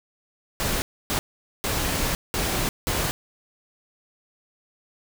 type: noise bursts at uneven times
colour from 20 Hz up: pink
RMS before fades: -25 dBFS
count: 5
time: 0.6-0.82 / 1.1-1.19 / 1.64-2.15 / 2.34-2.69 / 2.87-3.11 s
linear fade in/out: 0 ms
effects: none